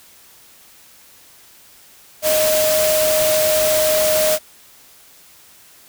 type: tone in noise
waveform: sine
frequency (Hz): 620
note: D#5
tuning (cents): -6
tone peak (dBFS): -15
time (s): 2.22-4.39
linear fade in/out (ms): 50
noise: white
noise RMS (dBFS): -20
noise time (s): 2.22-4.39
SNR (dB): +2
effects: white hiss -47 dBFS RMS until 5.88 s